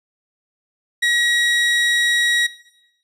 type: tone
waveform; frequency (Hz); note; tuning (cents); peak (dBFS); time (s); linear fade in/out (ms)
30% pulse; 1907; A#6; +39; -12; 1.02-2.47; 10
effects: noise-tail reverb RT60 0.9 s tail -19 dB re dry + low-pass 9000 Hz 12 dB/octave

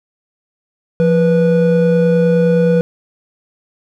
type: tone pair together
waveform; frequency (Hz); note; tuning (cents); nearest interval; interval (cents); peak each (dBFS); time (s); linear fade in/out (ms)
triangle; 172.7 / 488.5; F3 / B4; -19 / -19; octave + tritone; 1800; -10; 1-2.81; 0
effects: none

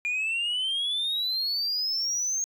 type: exponential sweep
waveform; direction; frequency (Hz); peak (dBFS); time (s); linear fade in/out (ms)
sine; up; 2404 to 6500; -23; 0.05-2.44; 0
effects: tanh soft clip ceiling -24 dBFS

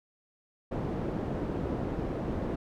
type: low-pass noise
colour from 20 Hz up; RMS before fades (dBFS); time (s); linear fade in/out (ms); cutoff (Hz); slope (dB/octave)
white; -33; 0.71-2.56; 10; 390; 12
effects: none

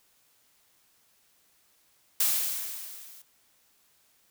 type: noise with level ramp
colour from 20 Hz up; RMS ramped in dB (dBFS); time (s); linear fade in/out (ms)
blue; -23 to -51; 2.2-3.22; 5
effects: white hiss -66 dBFS RMS until 4.3 s

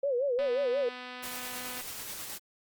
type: tone with vibrato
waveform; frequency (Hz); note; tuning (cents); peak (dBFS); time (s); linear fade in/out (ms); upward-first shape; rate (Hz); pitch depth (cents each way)
sine; 523.3; C5; 0; -26; 0.03-0.89; 5; sine; 5.6; 160
type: click train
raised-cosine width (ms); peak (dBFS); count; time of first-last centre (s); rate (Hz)
0.3; -27; 356; 0.39-1.81; 250
type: noise with tremolo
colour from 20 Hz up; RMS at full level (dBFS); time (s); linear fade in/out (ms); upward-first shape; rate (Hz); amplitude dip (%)
white; -39; 1.22-2.39; 20; sine; 9.3; 30
effects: Opus 32 kbps

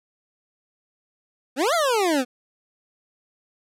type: exponential two-way sweep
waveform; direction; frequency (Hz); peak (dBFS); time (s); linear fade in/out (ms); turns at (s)
25% pulse; up then down; 239.3 to 712 to 239.3; -15; 1.56-2.25; 50; 1.74
effects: low-pass 12000 Hz 12 dB/octave

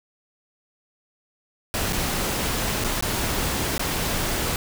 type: noise with dropouts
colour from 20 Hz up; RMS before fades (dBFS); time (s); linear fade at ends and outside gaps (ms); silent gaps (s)
pink; -25; 1.74-4.56; 1; 1.925-1.93 / 2.84-2.845 / 3.009-3.024 / 3.78-3.794
effects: none

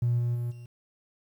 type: tone with level steps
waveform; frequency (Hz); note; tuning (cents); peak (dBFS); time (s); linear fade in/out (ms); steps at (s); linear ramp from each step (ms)
triangle; 120; B2; -49; -19 / -22 / -26 / -39; 0.02-0.66; 5; 0.18 / 0.34 / 0.5; 20
effects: tanh soft clip ceiling -19 dBFS + 10-bit

